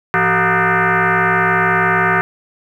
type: tone with frequency modulation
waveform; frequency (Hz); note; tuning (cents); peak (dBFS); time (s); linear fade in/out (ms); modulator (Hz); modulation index
sine; 170.6; F3; -40; -11; 0.14-2.21; 0; 275; 6.6
effects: 8-bit